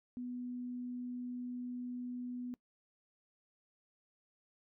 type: tone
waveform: sine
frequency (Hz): 246.9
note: B3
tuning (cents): 0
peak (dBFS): -39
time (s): 0.17-2.54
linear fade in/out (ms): 0
effects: noise-tail reverb RT60 0.1 s tail -21 dB re dry